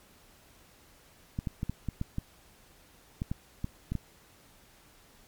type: clicks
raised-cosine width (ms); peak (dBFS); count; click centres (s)
5; -19; 12; 1.389 / 1.472 / 1.631 / 1.696 / 1.887 / 2.014 / 2.184 / 3.219 / 3.315 / 3.644 / 3.92 / 3.953
effects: pink hiss -59 dBFS RMS until 5.27 s + MP3 96 kbps